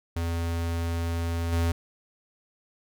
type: tone with level steps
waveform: square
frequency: 84.1 Hz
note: E2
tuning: 35 cents sharp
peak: -27 / -23 dBFS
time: 0.16-1.72 s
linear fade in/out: 5 ms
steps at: 1.52 s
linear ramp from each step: 10 ms
effects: none